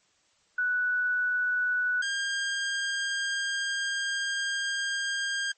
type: tone pair in turn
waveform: sine / sawtooth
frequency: 1480 / 1606.6 Hz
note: F#6 / G6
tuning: 0 / +42 cents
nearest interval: minor second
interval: 142 cents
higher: second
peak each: -24 dBFS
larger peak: neither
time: 0.58-2.02 / 2.02-5.52 s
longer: second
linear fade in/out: 5 ms
effects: white hiss -67 dBFS RMS until 5.57 s + MP3 32 kbps